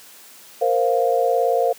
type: chord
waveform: sine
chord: Bb suspended second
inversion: none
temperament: just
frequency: 466.2 / 524.4 / 699.2 Hz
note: Bb4 / C5 / F5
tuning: 0 / +4 / +2 cents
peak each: -20 dBFS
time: 0.61-1.73 s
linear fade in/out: 10 ms
effects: white hiss -45 dBFS RMS until 1.78 s + high-pass 200 Hz 12 dB/octave